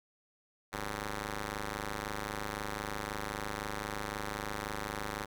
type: ring-modulated tone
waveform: 5% pulse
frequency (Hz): 103.83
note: G#2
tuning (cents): 0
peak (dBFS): -22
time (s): 0.72-5.26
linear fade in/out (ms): 20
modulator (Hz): 662
effects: none